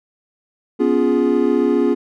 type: chord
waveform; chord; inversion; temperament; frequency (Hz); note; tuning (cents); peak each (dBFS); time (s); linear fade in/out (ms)
triangle; C# dominant seventh; third; equal with one note detuned; 246.9 / 281.7 / 349.2 / 415.3; B3 / C#4 / E#4 / G#4; 0 / +28 / 0 / 0; -17; 0.79-1.95; 20
effects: none